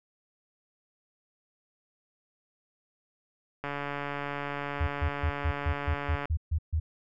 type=click train; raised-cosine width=0.5 ms; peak=-19 dBFS; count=375; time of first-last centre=3.64-6.255 s; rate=143 Hz
type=tone bursts; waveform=sine; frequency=78.9 Hz; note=D#2; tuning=25 cents sharp; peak=-24 dBFS; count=10; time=4.8-6.8 s; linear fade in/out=10 ms; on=74 ms; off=140 ms
effects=none